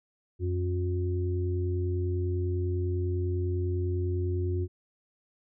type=harmonic tone; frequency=90 Hz; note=F#2; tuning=47 cents flat; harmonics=1 / 3 / 4; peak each=-27 / -41 / -33 dBFS; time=0.39-4.68 s; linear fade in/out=50 ms; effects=none